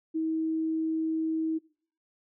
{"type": "tone", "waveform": "sine", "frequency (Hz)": 320, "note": "D#4", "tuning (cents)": 49, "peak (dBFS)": -26, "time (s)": [0.14, 1.59], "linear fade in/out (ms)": 20, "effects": ["noise-tail reverb RT60 0.5 s tail -22 dB re dry"]}